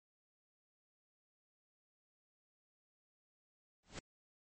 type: noise with exponential growth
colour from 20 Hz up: pink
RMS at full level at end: -41 dBFS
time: 3.83-3.99 s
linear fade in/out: 2 ms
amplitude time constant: 34 ms
effects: MP3 32 kbps